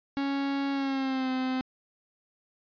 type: tone with pitch glide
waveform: 45% pulse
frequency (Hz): 277.2 to 258.6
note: C#4 to C4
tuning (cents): 0 to -20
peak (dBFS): -27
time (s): 0.17-1.61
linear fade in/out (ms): 0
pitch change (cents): -120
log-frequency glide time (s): 0.72-1.3
effects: resampled to 11025 Hz